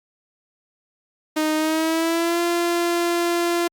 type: tone with pitch glide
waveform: sawtooth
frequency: 310 to 344 Hz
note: D#4 to F4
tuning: -6 to -26 cents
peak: -15 dBFS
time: 1.36-3.68 s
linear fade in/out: 10 ms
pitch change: +180 cents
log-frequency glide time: 1.56-2.41 s
effects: Opus 48 kbps